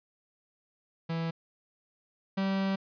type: tone pair in turn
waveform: 45% pulse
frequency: 164.81 / 193.6 Hz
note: E3 / G3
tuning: 0 / -21 cents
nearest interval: minor third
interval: 279 cents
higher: second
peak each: -30 / -27 dBFS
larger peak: second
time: 1.09-1.31 / 2.37-2.76 s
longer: second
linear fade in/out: 10 ms
effects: resampled to 11025 Hz